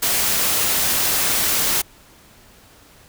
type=noise; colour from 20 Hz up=white; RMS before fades=-19 dBFS; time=0.02-1.82 s; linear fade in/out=10 ms; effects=pink hiss -49 dBFS RMS until 3.08 s